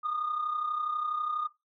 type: tone pair together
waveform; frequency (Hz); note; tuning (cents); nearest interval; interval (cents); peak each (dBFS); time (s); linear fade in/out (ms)
sine; 1197 / 1229.2; D6 / D#6; +33 / -21; unison; 46; -35 / -29; 0.03-1.48; 20
effects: noise-tail reverb RT60 0.2 s tail -18 dB re dry + tanh soft clip ceiling -24 dBFS